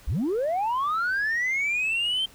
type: linear sweep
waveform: sine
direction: up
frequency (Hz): 36.71 to 3152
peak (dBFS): -21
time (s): 0.07-2.26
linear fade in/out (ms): 10
effects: tanh soft clip ceiling -21 dBFS + pink hiss -52 dBFS RMS until 2.34 s